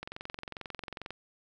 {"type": "click train", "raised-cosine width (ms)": 0.3, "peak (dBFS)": -23, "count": 25, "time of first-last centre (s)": [0.03, 1.106], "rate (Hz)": 22.3, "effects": []}